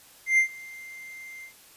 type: tone with ADSR envelope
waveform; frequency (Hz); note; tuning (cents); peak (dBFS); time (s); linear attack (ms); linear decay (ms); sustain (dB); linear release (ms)
triangle; 2093; C7; 0; -14; 0.26-1.53; 120; 96; -24; 92
effects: white hiss -53 dBFS RMS until 1.76 s + resampled to 32000 Hz